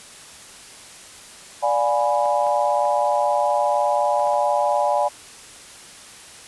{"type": "chord", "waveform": "sine", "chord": "D diminished seventh", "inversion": "none", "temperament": "equal with one note detuned", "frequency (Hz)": [587.3, 711.5, 830.6, 987.8], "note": ["D5", "F5", "Ab5", "Cb6"], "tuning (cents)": [0, 32, 0, 0], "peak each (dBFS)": [-21, -24, -21, -25], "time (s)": [1.62, 5.09], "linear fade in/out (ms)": 20}
{"type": "clicks", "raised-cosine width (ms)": 0.5, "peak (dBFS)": -27, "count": 6, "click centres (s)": [2.257, 2.468, 2.853, 4.197, 4.272, 4.335]}
{"effects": ["white hiss -42 dBFS RMS until 6.47 s", "resampled to 24000 Hz"]}